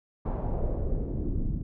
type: noise with low-pass filter sweep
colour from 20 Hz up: brown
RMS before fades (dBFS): -29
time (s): 0.25-1.63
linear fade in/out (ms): 10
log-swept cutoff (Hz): 920 to 220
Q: 2
effects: none